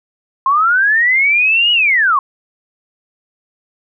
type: linear two-way sweep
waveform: sine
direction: up then down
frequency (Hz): 1046.5 to 2931 to 1046.5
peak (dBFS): -9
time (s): 0.46-2.19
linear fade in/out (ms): 2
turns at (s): 1.72
effects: none